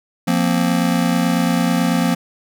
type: chord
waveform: square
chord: F suspended fourth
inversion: none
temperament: just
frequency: 174.61 / 232.8 / 261.9 Hz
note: F3 / Bb3 / C4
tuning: 0 / -2 / +2 cents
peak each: -19 / -20 / -21 dBFS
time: 0.27-2.15 s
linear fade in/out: 10 ms
effects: none